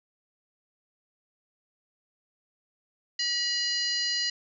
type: harmonic tone with a mistuned harmonic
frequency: 966 Hz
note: B5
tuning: 39 cents flat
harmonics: 2 / 3 / 4 / 5 / 6 / 7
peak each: -34 / -35 / -31 / -29 / -41 / -42 dBFS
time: 3.19-4.3 s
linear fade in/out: 5 ms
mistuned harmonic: 4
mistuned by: +120 cents
effects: none